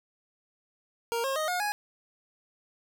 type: tone with pitch steps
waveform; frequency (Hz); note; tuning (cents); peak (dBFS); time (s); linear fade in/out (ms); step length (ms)
25% pulse; 466.1 / 538.5 / 622.2 / 718.8 / 830.5; A#4 / C5 / D#5 / F5 / G#5; 0 / +50 / 0 / +50 / 0; -24; 1.12-1.72; 0; 120
effects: none